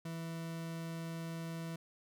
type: tone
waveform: 40% pulse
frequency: 164.81 Hz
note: E3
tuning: in tune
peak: -39 dBFS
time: 0.05-1.76 s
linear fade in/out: 5 ms
effects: none